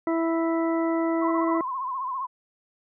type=harmonic tone; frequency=329.6 Hz; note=E4; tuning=in tune; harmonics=1 / 2 / 3 / 4 / 6; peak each=-23 / -29 / -33 / -35 / -39 dBFS; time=0.07-1.61 s; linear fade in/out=2 ms
type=tone with vibrato; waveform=sine; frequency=1041 Hz; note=C6; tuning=9 cents flat; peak=-27 dBFS; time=1.21-2.27 s; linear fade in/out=20 ms; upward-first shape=sine; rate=15 Hz; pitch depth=88 cents each way
effects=none